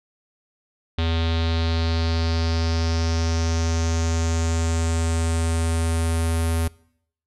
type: tone with low-pass filter sweep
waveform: square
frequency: 82.3 Hz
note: E2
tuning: 2 cents flat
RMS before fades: -22 dBFS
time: 0.98-6.68 s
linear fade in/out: 5 ms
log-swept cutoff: 3600 to 11000 Hz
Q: 4.1
effects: noise-tail reverb RT60 0.7 s tail -23 dB re dry